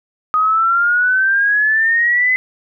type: exponential sweep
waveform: sine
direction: up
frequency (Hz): 1244.5 to 2040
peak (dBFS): -11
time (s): 0.34-2.36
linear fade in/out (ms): 0
effects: none